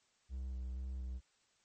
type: tone with vibrato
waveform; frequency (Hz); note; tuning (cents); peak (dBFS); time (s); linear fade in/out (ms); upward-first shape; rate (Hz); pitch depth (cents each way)
triangle; 63.9; C2; -40; -37; 0.29-1.21; 50; square; 2.1; 23
effects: white hiss -74 dBFS RMS until 1.64 s + MP3 32 kbps